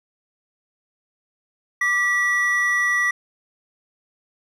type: tone pair together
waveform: triangle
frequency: 1180 / 1945.4 Hz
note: D6 / B6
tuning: +8 / -27 cents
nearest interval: major sixth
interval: 865 cents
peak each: -25 / -16 dBFS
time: 1.81-3.11 s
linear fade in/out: 5 ms
effects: none